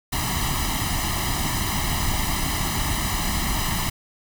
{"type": "noise with comb filter", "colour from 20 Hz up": "pink", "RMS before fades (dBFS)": -24, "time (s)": [0.12, 3.9], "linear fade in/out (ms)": 10, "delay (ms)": 1, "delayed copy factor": 0.85, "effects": []}